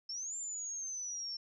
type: exponential two-way sweep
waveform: sine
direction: up then down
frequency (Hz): 5274 to 7330 to 5380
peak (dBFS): -38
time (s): 0.09-1.37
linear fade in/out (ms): 5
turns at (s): 0.36
effects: none